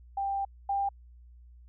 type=tone pair in turn; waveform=sine; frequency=790 / 795 Hz; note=G5 / G5; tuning=+13 / +24 cents; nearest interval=unison; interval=11 cents; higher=second; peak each=-28 / -26 dBFS; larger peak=second; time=0.17-0.45 / 0.69-0.89 s; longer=first; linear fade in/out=5 ms; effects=added 60 Hz sine -50 dBFS peak until 1.68 s